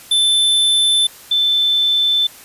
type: tone pair in turn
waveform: square / sine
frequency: 3530 / 3530 Hz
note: A7 / A7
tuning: +5 / +5 cents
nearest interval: unison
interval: 0 cents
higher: neither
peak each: -12 dBFS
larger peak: neither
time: 0.11-1.07 / 1.31-2.27 s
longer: neither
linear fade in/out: 5 ms
effects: white hiss -40 dBFS RMS until 2.44 s + resampled to 32000 Hz